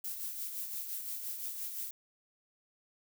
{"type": "noise with tremolo", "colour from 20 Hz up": "violet", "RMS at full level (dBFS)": -38, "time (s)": [0.04, 1.91], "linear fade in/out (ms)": 5, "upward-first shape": "sine", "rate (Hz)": 5.8, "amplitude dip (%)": 45, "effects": []}